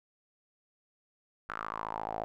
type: tone with band-pass filter sweep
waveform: sawtooth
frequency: 54.3 Hz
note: A1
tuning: 22 cents flat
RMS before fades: -38 dBFS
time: 1.49-2.24 s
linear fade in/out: 0 ms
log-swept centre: 1400 to 690 Hz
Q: 5.3
effects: none